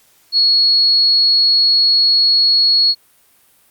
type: tone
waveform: sine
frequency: 4340 Hz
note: C#8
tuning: 37 cents flat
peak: -9 dBFS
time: 0.32-2.95 s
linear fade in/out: 50 ms
effects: white hiss -53 dBFS RMS until 3.7 s + Opus 48 kbps